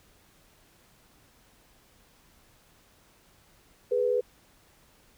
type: tone pair together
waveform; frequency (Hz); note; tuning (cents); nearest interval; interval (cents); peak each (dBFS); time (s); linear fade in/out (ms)
sine; 416.6 / 493.9; G#4 / B4; +5 / 0; minor third; 295; -28 / -24; 3.91-4.21; 10
effects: pink hiss -61 dBFS RMS until 5.17 s